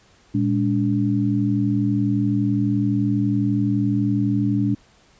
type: tone cluster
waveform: sine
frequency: 115.5 / 207.4 / 287.4 Hz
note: A#2 / G#3 / D4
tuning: -16 / -2 / -37 cents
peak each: -22 / -22 / -21 dBFS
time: 0.34-4.75 s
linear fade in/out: 10 ms
effects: pink hiss -55 dBFS RMS until 5.19 s + resampled to 16000 Hz